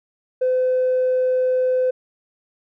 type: tone with tanh clipping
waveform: triangle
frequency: 510 Hz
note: C5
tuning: 44 cents flat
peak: -16 dBFS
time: 0.41-1.91 s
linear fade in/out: 10 ms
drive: 5 dB
effects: none